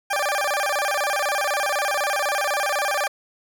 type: tone with vibrato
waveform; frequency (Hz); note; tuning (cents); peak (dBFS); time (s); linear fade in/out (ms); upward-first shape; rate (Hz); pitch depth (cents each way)
20% pulse; 683; F5; -39; -16; 0.1-3.08; 10; square; 16; 270
effects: none

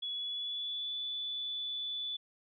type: tone with pitch glide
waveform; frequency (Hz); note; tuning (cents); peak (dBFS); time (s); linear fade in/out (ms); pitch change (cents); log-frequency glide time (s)
sine; 3388 to 3471; G#7 to A7; +34 to -24; -35; 0.02-2.17; 10; +42; 0.13-0.96
effects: none

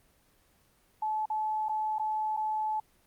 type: tone with dropouts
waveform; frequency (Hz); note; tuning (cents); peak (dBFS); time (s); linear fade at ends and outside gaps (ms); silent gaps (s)
sine; 863; A5; -34; -28; 1.02-2.8; 5; 1.257-1.3 / 1.686-1.693 / 1.985-1.995 / 2.367-2.372
effects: pink hiss -66 dBFS RMS until 3.06 s + Opus 24 kbps

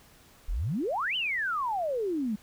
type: exponential two-way sweep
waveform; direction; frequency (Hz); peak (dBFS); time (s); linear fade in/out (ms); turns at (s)
sine; up then down; 33.15 to 3113 to 199.2; -27; 0.48-2.36; 10; 1.16
effects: pink hiss -57 dBFS RMS until 2.42 s

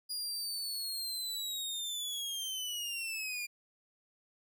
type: linear sweep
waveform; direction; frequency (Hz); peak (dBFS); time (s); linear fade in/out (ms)
sawtooth; down; 4880 to 2388; -33; 0.09-3.47; 20
effects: none

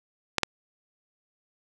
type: clicks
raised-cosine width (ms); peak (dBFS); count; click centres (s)
0.2; -5; 2; 0.383 / 0.433
effects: none

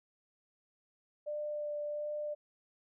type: tone with vibrato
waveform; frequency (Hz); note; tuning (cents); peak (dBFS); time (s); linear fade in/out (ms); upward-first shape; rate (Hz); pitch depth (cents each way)
sine; 594; D5; +20; -35; 1.26-2.35; 20; sine; 1.4; 10
effects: none

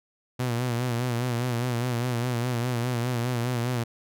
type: tone with vibrato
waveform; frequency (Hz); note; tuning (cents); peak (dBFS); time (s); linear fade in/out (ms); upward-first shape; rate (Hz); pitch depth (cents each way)
sawtooth; 121.7; B2; -25; -21; 0.39-3.84; 10; sine; 4.9; 73
effects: none

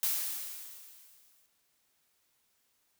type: noise with exponential decay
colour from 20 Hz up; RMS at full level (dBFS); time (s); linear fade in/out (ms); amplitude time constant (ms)
blue; -29; 0.03-1.46; 0; 310
effects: white hiss -74 dBFS RMS until 2.99 s

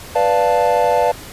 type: chord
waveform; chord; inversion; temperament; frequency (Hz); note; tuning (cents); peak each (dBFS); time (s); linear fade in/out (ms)
triangle; B half-diminished seventh; none; equal; 493.9 / 587.3 / 698.5 / 880; B4 / D5 / F5 / A5; 0 / 0 / 0 / 0; -16; 0.15-1.12; 10
effects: pink hiss -35 dBFS RMS until 1.32 s + resampled to 32000 Hz

